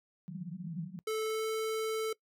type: band-pass noise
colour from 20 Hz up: white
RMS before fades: -41 dBFS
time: 0.28-0.99 s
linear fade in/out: 0 ms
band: 160 to 190 Hz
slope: 96 dB/octave
type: tone with pitch glide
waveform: square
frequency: 437.1 to 440.1 Hz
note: A4 to A4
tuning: -11 to 0 cents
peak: -32 dBFS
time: 1.07-2.13 s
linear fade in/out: 5 ms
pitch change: +11 cents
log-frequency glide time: 1.24-1.46 s
effects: noise-tail reverb RT60 0.1 s tail -22 dB re dry